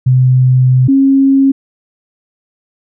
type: tone pair in turn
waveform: sine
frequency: 128.2 / 271.6 Hz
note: C3 / C#4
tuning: -35 / -35 cents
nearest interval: octave + minor second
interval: 1300 cents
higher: second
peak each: -5 dBFS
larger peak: neither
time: 0.06-0.88 / 0.88-1.52 s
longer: first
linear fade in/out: 10 ms
effects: none